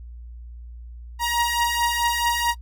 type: beating tone pair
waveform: sawtooth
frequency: 944 / 948.6 Hz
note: A#5 / A#5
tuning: +22 / +30 cents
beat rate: 4.6 Hz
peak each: -21 / -18 dBFS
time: 1.19-2.55 s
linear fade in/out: 50 ms
effects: noise-tail reverb RT60 0.1 s tail -24 dB re dry + added 59 Hz sine -36 dBFS peak until 2.61 s